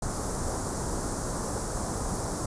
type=band-stop noise; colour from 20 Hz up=pink; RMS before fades=-31 dBFS; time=0.02-2.46 s; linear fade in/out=5 ms; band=1300 to 6000 Hz; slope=24 dB/octave; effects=resampled to 22050 Hz